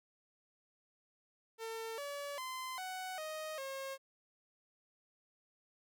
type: tone with pitch steps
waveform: sawtooth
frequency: 450.8 / 571 / 1032 / 745 / 624 / 540 Hz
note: A4 / D5 / C6 / F#5 / D#5 / C#5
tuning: +42 / -49 / -24 / +12 / +5 / -45 cents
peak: -37 dBFS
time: 1.58-3.98 s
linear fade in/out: 50 ms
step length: 400 ms
effects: none